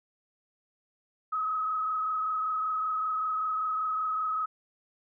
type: tone with frequency modulation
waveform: sine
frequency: 1274 Hz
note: D#6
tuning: 41 cents sharp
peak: -27 dBFS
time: 1.32-4.46 s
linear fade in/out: 10 ms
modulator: 25.2 Hz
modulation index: 1
effects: none